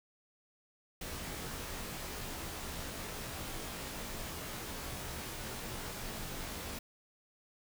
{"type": "noise with comb filter", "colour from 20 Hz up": "pink", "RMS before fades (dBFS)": -42, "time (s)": [1.01, 6.79], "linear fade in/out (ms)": 5, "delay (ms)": 20, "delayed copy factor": -0.85, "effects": []}